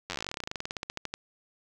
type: slowing click train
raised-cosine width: 0.2 ms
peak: -16 dBFS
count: 30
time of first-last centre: 0.1-1.14 s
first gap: 10 ms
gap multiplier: 1.08
effects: none